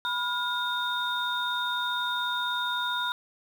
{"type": "tone cluster", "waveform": "sine", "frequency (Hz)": [986, 1423, 3678], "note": ["B5", "F6", "A#7"], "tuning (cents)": [-3, 32, -24], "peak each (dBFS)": -31, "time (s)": [0.05, 3.12], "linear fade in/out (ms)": 0, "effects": ["8-bit"]}